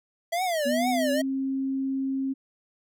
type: tone with vibrato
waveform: square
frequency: 654 Hz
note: E5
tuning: 14 cents flat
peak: -25 dBFS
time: 0.32-1.22 s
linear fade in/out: 10 ms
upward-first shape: triangle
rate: 2.2 Hz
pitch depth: 270 cents each way
type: tone with pitch glide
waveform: sine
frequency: 245.9 to 268.2 Hz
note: B3 to C4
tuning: -7 to +43 cents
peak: -25 dBFS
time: 0.65-2.34 s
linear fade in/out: 20 ms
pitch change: +150 cents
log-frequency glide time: 0.77-1.23 s
effects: none